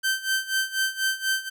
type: tone with tremolo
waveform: sawtooth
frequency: 1552 Hz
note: G6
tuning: 18 cents flat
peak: -17 dBFS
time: 0.03-1.5 s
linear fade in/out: 20 ms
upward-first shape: sine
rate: 4.1 Hz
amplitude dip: 85%
effects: none